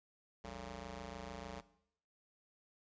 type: ring-modulated tone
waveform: 10% pulse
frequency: 123.47 Hz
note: B2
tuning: in tune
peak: -34 dBFS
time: 0.44-1.61 s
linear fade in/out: 10 ms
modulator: 322 Hz
effects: noise-tail reverb RT60 0.7 s tail -17 dB re dry + resampled to 16000 Hz